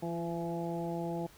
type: harmonic tone with a mistuned harmonic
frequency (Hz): 168.7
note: E3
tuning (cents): +40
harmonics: 1 / 2 / 3 / 4 / 5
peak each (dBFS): -37 / -38 / -42 / -41 / -43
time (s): 0.02-1.27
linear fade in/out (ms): 10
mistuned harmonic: 2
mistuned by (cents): +16
effects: pink hiss -58 dBFS RMS until 1.37 s